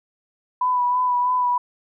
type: tone with vibrato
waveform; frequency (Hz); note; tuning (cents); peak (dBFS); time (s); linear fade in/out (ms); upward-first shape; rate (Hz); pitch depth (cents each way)
sine; 991; B5; +6; -17; 0.61-1.58; 5; sine; 3.1; 24
effects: none